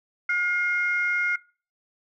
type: tone pair together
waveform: sine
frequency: 1431.2 / 2132 Hz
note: F6 / C7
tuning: +42 / +32 cents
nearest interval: perfect fifth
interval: 690 cents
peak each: -23 dBFS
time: 0.29-1.36 s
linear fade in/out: 5 ms
effects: noise-tail reverb RT60 0.4 s tail -23 dB re dry + tanh soft clip ceiling -14 dBFS